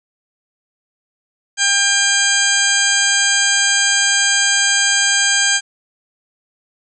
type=harmonic tone; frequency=799 Hz; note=G5; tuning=33 cents sharp; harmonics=1 / 2 / 3 / 4 / 5 / 6 / 8 / 9 / 10; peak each=-29 / -17 / -24 / -20 / -29 / -21 / -19 / -23 / -22 dBFS; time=1.57-5.61 s; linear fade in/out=50 ms; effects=none